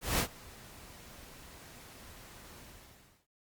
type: noise with ADSR envelope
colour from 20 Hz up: pink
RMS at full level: -28 dBFS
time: 0.01-3.27 s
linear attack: 180 ms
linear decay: 82 ms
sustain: -24 dB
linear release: 680 ms
effects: noise-tail reverb RT60 0.1 s tail -18 dB re dry + Opus 48 kbps